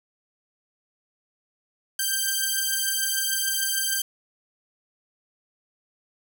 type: beating tone pair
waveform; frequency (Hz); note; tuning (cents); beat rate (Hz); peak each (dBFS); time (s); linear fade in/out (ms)
5% pulse; 1568 / 1574.7; G6 / G6; 0 / +7; 6.7; -15; 1.99-4.02; 5
effects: none